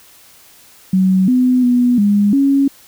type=tone with pitch steps; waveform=sine; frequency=187.9 / 252.4 / 245.5 / 204.1 / 276.3 Hz; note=F#3 / B3 / B3 / G#3 / C#4; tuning=+27 / +38 / -10 / -30 / -6 cents; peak=-9 dBFS; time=0.93-2.68 s; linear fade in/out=5 ms; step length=350 ms; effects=white hiss -45 dBFS RMS until 2.87 s